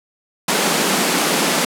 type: high-pass noise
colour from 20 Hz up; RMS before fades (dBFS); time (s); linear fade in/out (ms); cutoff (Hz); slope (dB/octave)
pink; -17; 0.48-1.65; 5; 160; 96
effects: low-pass 12000 Hz 12 dB/octave